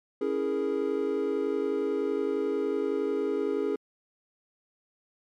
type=chord; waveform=triangle; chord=A# half-diminished seventh; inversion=first; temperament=equal; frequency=277.2 / 329.6 / 415.3 / 466.2 Hz; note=C#4 / E4 / G#4 / A#4; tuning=0 / 0 / 0 / 0 cents; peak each=-31 / -32 / -26 / -32 dBFS; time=0.21-3.76 s; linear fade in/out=5 ms; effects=MP3 96 kbps